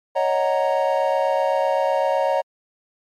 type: chord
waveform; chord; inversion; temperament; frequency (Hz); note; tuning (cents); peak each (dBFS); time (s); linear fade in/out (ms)
triangle; D# minor seventh; third; equal with one note detuned; 554.4 / 622.3 / 743 / 932.3; C#5 / D#5 / F#5 / A#5; 0 / 0 / +7 / 0; -19 / -21 / -23 / -22; 0.15-2.42; 20
effects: MP3 64 kbps